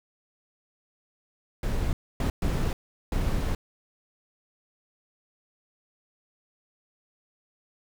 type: noise bursts at uneven times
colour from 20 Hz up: brown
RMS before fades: -26 dBFS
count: 4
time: 1.63-1.93 / 2.2-2.3 / 2.42-2.73 / 3.12-3.55 s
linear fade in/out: 2 ms
effects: none